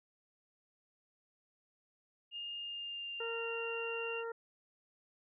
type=tone with pitch glide; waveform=sine; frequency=2827 to 2772 Hz; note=F7 to F7; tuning=+20 to -14 cents; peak=-40 dBFS; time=2.31-4.24 s; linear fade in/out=50 ms; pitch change=-34 cents; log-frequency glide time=2.57-3.47 s
type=harmonic tone; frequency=460.4 Hz; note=A#4; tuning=22 cents flat; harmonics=1 / 2 / 3 / 4; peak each=-39 / -48 / -46 / -54 dBFS; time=3.2-4.32 s; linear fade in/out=5 ms
effects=none